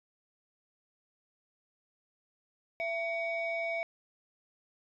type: tone pair together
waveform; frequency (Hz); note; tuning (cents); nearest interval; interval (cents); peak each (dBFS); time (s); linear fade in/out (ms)
sine; 670 / 2254; E5 / C#7; +28 / +28; octave + major sixth; 2100; -32 / -33; 2.8-3.83; 0
effects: tanh soft clip ceiling -27 dBFS